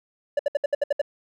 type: tone bursts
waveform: triangle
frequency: 576 Hz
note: D5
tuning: 34 cents flat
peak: -16 dBFS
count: 8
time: 0.37-1.016 s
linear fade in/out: 5 ms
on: 23 ms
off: 66 ms
effects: none